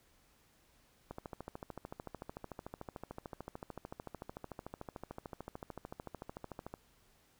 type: click train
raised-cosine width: 1 ms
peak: -29 dBFS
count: 77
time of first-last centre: 1.11-6.74 s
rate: 13.5 Hz
effects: pink hiss -69 dBFS RMS until 7.39 s